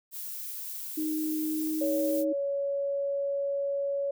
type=noise; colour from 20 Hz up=violet; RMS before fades=-38 dBFS; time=0.11-2.25 s; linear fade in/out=50 ms
type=tone with pitch glide; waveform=sine; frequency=311.1 to 313.4 Hz; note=D#4 to D#4; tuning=0 to +13 cents; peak=-28 dBFS; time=0.97-2.33 s; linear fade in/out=10 ms; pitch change=+13 cents; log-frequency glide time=1.51-1.81 s
type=tone; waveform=sine; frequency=560 Hz; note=C#5; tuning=18 cents sharp; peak=-27 dBFS; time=1.81-4.11 s; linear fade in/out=5 ms
effects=none